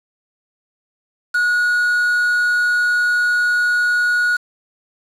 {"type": "tone with quantisation", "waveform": "triangle", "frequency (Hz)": 1453, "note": "F#6", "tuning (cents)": -32, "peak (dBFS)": -12, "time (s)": [1.34, 4.37], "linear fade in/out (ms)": 10, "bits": 5, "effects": ["low-pass 10000 Hz 12 dB/octave"]}